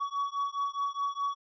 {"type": "beating tone pair", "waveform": "triangle", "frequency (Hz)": [1125, 1129.8], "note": ["C#6", "C#6"], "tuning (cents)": [25, 33], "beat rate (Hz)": 4.8, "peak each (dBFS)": -31, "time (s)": [0, 1.35], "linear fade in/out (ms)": 20, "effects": ["resampled to 16000 Hz"]}